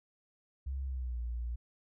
sine tone with pitch glide, 67.2 to 59.18 Hz, C2 to A#1, +47 to +27 cents, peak -34 dBFS, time 0.66-1.56 s, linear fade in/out 10 ms, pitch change -220 cents, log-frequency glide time 0.84-1.19 s, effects none

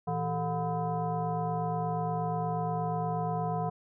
sine tone with frequency modulation, 444.2 Hz, A4, 16 cents sharp, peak -28 dBFS, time 0.07-3.7 s, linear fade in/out 10 ms, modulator 280 Hz, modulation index 1.8, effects none

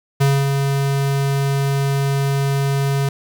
square tone with ADSR envelope, 138.59 Hz, C#3, in tune, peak -12 dBFS, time 0.2-3.09 s, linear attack 14 ms, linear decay 250 ms, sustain -5 dB, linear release 4 ms, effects 7-bit

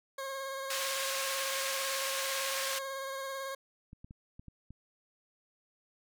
20% pulse tone with vibrato, 540 Hz, C#5, 45 cents flat, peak -32 dBFS, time 0.18-3.55 s, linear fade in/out 5 ms, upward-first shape sine, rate 18 Hz, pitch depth 23 cents each way
pink band-pass noise, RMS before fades -36 dBFS, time 0.7-2.79 s, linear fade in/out 5 ms, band 1700 to 12000 Hz, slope 12 dB/octave
clicks, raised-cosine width 5 ms, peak -36 dBFS, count 6, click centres 3.931 / 4.045 / 4.109 / 4.395 / 4.483 / 4.706 s
effects none

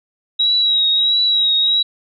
sine tone with vibrato, 3846 Hz, B7, 47 cents flat, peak -12 dBFS, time 0.39-1.83 s, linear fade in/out 10 ms, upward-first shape triangle, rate 1.5 Hz, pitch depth 45 cents each way, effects none

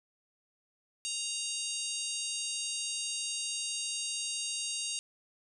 harmonic tone with a mistuned harmonic, 932.3 Hz, A#5, in tune, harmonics 3 / 4 / 5 / 6 / 7 / 8 / 9 / 10, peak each -40 / -42 / -41 / -48 / -40 / -45 / -41 / -43 dBFS, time 1.05-4.99 s, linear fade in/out 0 ms, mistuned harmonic 6, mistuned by +19 cents, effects none

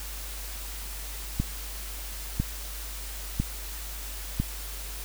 click train, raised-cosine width 5 ms, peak -12 dBFS, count 4, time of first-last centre 1.4-4.4 s, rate 1 Hz, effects added 50 Hz sine -37 dBFS peak until 5.04 s + white hiss -40 dBFS RMS until 5.04 s

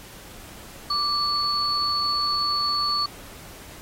sine tone pair together, 1174.7 / 4435 Hz, D6 / C#8, 0 / 0 cents, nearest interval octave + major seventh, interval 2300 cents, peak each -25 / -23 dBFS, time 0.9-3.06 s, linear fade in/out 5 ms, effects pink hiss -44 dBFS RMS until 3.81 s + AAC 48 kbps

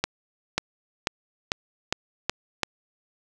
accelerating click train, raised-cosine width 0.2 ms, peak -5 dBFS, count 7, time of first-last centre 0.04-2.633 s, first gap 540 ms, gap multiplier 0.91, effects none

